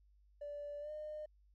triangle tone with pitch glide, 582 to 608.1 Hz, D5 to D#5, -16 to -40 cents, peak -39 dBFS, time 0.41-1.26 s, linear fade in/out 10 ms, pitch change +76 cents, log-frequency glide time 0.8-0.91 s, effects tanh soft clip ceiling -40 dBFS + added 50 Hz sine -65 dBFS peak until 1.54 s

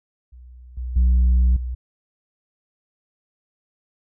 sine tone with level steps, 61.74 Hz, B1, in tune, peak -40 / -25 / -10 / -24 dBFS, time 0.32-1.75 s, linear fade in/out 10 ms, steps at 0.77 / 0.96 / 1.56 s, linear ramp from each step 5 ms, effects tanh soft clip ceiling -12 dBFS

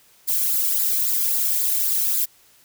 violet noise with flanger, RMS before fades -21 dBFS, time 0.27-2.26 s, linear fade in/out 20 ms, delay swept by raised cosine 0.33 to 1.11 ms, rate 3.7 Hz, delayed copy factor -0.55, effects white hiss -55 dBFS RMS until 2.64 s

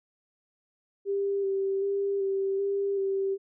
sine tone with vibrato, 393.5 Hz, G4, 7 cents sharp, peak -25 dBFS, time 1.05-3.38 s, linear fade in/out 50 ms, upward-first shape square, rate 1.3 Hz, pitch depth 18 cents each way, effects none

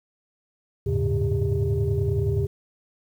sine tone cluster, 80.6 / 100.3 / 110.8 / 139.3 / 399.7 Hz, E2 / G2 / A2 / C#3 / G4, -38 / +40 / +13 / +9 / +34 cents, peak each -26 dBFS, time 0.86-2.47 s, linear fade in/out 10 ms, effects tanh soft clip ceiling -14 dBFS + 9-bit

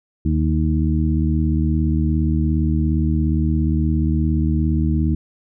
harmonic tone with a mistuned harmonic, 77.2 Hz, D#2, 13 cents flat, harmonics 1 / 2 / 3 / 4, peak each -18 / -21 / -23 / -24 dBFS, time 0.25-5.15 s, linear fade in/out 5 ms, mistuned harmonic 4, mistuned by +29 cents, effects none

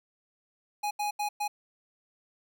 square tone bursts at uneven times, 830.6 Hz, G#5, in tune, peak -29 dBFS, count 4, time 0.83-0.91 / 0.99-1.11 / 1.19-1.29 / 1.4-1.48 s, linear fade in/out 10 ms, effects none

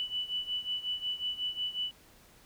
sine beating tone pair, 2970 / 2975.5 Hz, F#7 / F#7, +6 / +9 cents, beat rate 5.5 Hz, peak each -34 / -37 dBFS, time 0-1.91 s, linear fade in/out 0 ms, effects pink hiss -59 dBFS RMS until 2.45 s

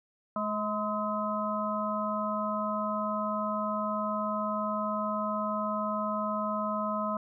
harmonic tone with a mistuned harmonic, 212.2 Hz, G#3, 38 cents sharp, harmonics 1 / 3 / 5 / 6, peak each -34 / -34 / -34 / -34 dBFS, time 0.36-7.17 s, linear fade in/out 2 ms, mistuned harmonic 5, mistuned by -53 cents, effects none

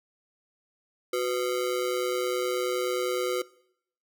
square ring-modulated tone, 433.4 Hz, A4, 26 cents flat, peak -23 dBFS, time 1.13-3.42 s, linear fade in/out 5 ms, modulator 64.8 Hz, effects noise-tail reverb RT60 0.7 s tail -21 dB re dry

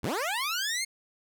15% pulse linear sweep, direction up, 59.7 to 2186 Hz, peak -22 dBFS, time 0.03-0.85 s, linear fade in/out 10 ms, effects none

